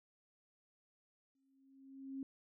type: tone with exponential growth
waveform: sine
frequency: 269.6 Hz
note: C#4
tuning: 48 cents flat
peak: -39 dBFS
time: 1.35-2.23 s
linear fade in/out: 2 ms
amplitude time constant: 190 ms
effects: none